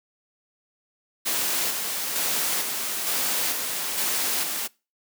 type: noise with tremolo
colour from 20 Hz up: white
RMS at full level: -25 dBFS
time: 1.25-4.68 s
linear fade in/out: 20 ms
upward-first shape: square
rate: 1.1 Hz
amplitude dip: 35%
effects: noise-tail reverb RT60 0.3 s tail -24 dB re dry + high-pass 200 Hz 12 dB/octave